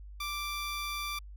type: tone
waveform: 15% pulse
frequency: 1174.7 Hz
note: D6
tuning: in tune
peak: -28 dBFS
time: 0.2-1.19 s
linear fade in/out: 5 ms
effects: added 50 Hz sine -44 dBFS peak until 1.36 s